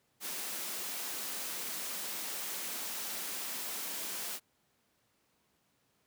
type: high-pass noise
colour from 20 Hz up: white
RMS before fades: -39 dBFS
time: 0.2-4.4 s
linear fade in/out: 50 ms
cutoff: 160 Hz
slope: 96 dB/octave
effects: pink hiss -74 dBFS RMS until 6.06 s + high-pass 100 Hz 12 dB/octave